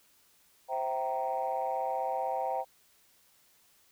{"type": "chord", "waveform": "sine", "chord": "C dominant seventh", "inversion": "none", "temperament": "equal with one note detuned", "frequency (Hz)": [523.3, 659.3, 775, 932.3], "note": ["C5", "E5", "G5", "Bb5"], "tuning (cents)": [0, 0, -20, 0], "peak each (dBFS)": [-35, -36, -32, -36], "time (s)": [0.68, 2.65], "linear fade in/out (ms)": 50, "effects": ["tanh soft clip ceiling -22 dBFS", "white hiss -65 dBFS RMS until 3.91 s"]}